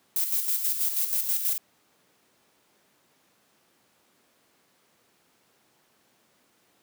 violet noise with tremolo, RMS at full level -25 dBFS, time 0.16-1.58 s, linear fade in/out 2 ms, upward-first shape square, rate 6.2 Hz, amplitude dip 50%, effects pink hiss -65 dBFS RMS until 6.82 s + high-pass 200 Hz 12 dB/octave

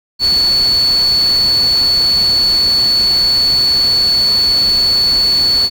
sine tone in noise, 4435 Hz, C#8, in tune, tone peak -9 dBFS, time 0.19-5.7 s, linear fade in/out 50 ms, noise pink, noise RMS -26 dBFS, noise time 0.19-5.7 s, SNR +14 dB, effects none

